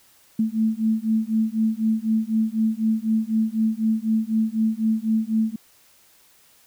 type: beating tone pair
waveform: sine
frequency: 218.8 / 222.8 Hz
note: A3 / A3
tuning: -9 / +22 cents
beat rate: 4 Hz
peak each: -22 dBFS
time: 0.39-5.56 s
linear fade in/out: 5 ms
effects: white hiss -56 dBFS RMS until 6.66 s